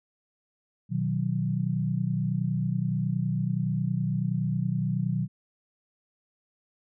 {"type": "chord", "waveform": "sine", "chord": "B major", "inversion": "none", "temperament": "equal", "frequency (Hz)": [123.47, 155.56, 185], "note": ["B2", "D#3", "F#3"], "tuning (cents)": [0, 0, 0], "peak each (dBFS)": -29, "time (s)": [0.89, 5.28], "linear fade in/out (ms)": 50, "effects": []}